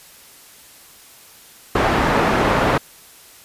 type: low-pass noise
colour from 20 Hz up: white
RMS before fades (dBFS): -17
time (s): 1.75-2.78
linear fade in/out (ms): 5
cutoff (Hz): 1100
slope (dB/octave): 12
effects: white hiss -45 dBFS RMS until 3.44 s + resampled to 32000 Hz